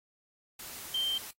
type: tone in noise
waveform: sine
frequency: 3136 Hz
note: G7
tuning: in tune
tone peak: -28 dBFS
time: 0.94-1.18 s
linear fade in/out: 5 ms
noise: white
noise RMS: -44 dBFS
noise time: 0.59-1.31 s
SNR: +13 dB
effects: noise-tail reverb RT60 0.1 s tail -23 dB re dry + AAC 48 kbps